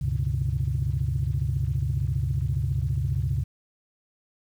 sine tone cluster, 71.1 / 98 / 125 / 139.8 Hz, C#2 / G2 / B2 / C#3, +45 / 0 / +21 / +15 cents, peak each -28 dBFS, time 0.01-3.44 s, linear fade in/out 10 ms, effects tanh soft clip ceiling -15 dBFS + 9-bit

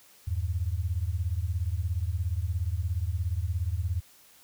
sine beating tone pair, 80.4 / 97.4 Hz, E2 / G2, -43 / -11 cents, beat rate 17 Hz, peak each -29 / -30 dBFS, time 0.27-4.01 s, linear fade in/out 10 ms, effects white hiss -57 dBFS RMS until 4.43 s

